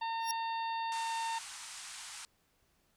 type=harmonic tone; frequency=910 Hz; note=A#5; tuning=42 cents flat; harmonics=1 / 2 / 3 / 4 / 5; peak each=-34 / -46 / -47 / -48 / -51 dBFS; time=0.01-1.39 s; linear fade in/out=10 ms
type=tone with exponential growth; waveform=sawtooth; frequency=5588 Hz; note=F8; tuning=in tune; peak=-28 dBFS; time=0.2-0.31 s; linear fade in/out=1 ms; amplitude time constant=23 ms
type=band-pass noise; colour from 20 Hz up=white; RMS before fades=-47 dBFS; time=0.92-2.25 s; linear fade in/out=0 ms; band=780 to 9500 Hz; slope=48 dB/octave
effects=pink hiss -73 dBFS RMS until 2.96 s